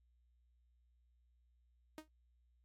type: tone with exponential decay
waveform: sawtooth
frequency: 311.1 Hz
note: D#4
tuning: in tune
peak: -40 dBFS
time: 1.98-2.08 s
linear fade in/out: 1 ms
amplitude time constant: 21 ms
effects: added 60 Hz sine -70 dBFS peak until 2.64 s + AAC 48 kbps